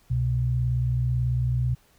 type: tone pair together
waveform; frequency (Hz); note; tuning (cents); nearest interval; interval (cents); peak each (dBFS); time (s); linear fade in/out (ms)
sine; 65.41 / 123.61; C2 / B2; 0 / +2; major seventh; 1102; -28 / -22; 0.1-1.75; 10
effects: pink hiss -61 dBFS RMS until 1.98 s